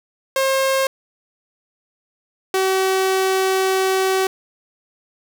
sawtooth tone pair in turn, 535 / 380.2 Hz, C5 / F#4, +38 / +47 cents, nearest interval tritone, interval 591 cents, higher first, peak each -12 dBFS, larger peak neither, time 0.36-0.87 / 2.54-4.27 s, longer second, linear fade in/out 2 ms, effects none

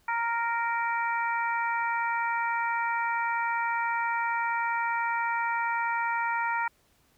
harmonic tone, 465.2 Hz, A#4, 4 cents flat, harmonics 2 / 3 / 4 / 5, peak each -28 / -32 / -34 / -36 dBFS, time 0.08-6.68 s, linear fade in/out 5 ms, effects pink hiss -66 dBFS RMS until 7.17 s

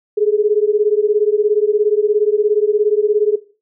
sine beating tone pair, 412.2 / 429.2 Hz, G#4 / A4, -13 / -43 cents, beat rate 17 Hz, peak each -15 dBFS, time 0.17-3.36 s, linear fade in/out 10 ms, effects noise-tail reverb RT60 0.4 s tail -18 dB re dry

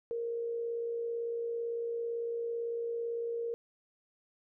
sine tone with amplitude modulation, 466.2 Hz, A#4, in tune, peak -31 dBFS, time 0.11-3.54 s, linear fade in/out 0 ms, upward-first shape sine, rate 57.9 Hz, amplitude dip 35%, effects none

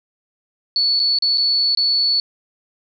sine tone with dropouts, 4435 Hz, C#8, in tune, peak -14 dBFS, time 0.76-2.2 s, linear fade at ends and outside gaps 1 ms, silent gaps 0.994-0.999 / 1.187-1.223 / 1.375-1.38 / 1.75-1.773 s, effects none

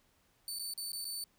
20% pulse tone with dropouts, 4523 Hz, C#8, 34 cents sharp, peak -32 dBFS, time 0.48-1.24 s, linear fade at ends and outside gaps 1 ms, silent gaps 0.588-0.595 / 0.737-0.777 / 0.919-0.931 / 1.045-1.052 s, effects pink hiss -71 dBFS RMS until 1.38 s

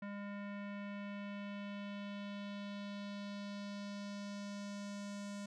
square tone with low-pass filter sweep, 202.4 Hz, G#3, 44 cents flat, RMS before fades -45 dBFS, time 0.02-5.46 s, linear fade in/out 5 ms, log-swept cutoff 1900 to 7500 Hz, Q 1.9, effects none

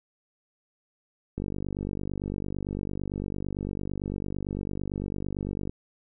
click train, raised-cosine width 3 ms, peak -19 dBFS, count 212, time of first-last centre 1.38-5.695 s, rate 48.9 Hz, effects none

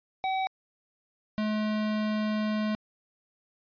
square tone pair in turn, 762 / 213.8 Hz, G5 / A3, -49 / -49 cents, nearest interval octave + minor seventh, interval 2200 cents, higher first, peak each -27 dBFS, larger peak neither, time 0.24-0.47 / 1.38-2.75 s, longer second, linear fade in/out 0 ms, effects resampled to 11025 Hz

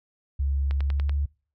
sine tone with pitch glide, 69.3 to 71.29 Hz, C#2 to C#2, 0 to +49 cents, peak -22 dBFS, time 0.39-1.26 s, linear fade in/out 10 ms, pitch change +49 cents, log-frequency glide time 0.8-1.13 s
click train, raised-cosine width 0.3 ms, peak -21 dBFS, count 5, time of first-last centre 0.71-1.095 s, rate 10.4 Hz
effects noise-tail reverb RT60 0.4 s tail -25 dB re dry

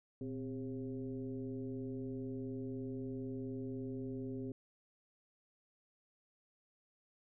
sine tone with frequency modulation, 260 Hz, C4, 11 cents flat, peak -39 dBFS, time 0.21-4.52 s, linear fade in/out 2 ms, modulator 141 Hz, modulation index 1.1, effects none

